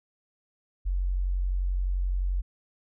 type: tone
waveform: sine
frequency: 45.77 Hz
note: F#1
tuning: 18 cents flat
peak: -24 dBFS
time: 0.85-2.42 s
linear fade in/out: 20 ms
effects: none